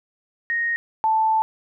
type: tone pair in turn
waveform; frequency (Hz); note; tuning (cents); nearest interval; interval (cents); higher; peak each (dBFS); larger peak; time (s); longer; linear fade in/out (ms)
sine; 1864.7 / 880; A#6 / A5; 0 / 0; octave + minor second; 1300; first; -20 / -16; second; 0.5-0.76 / 1.04-1.42; second; 0
effects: none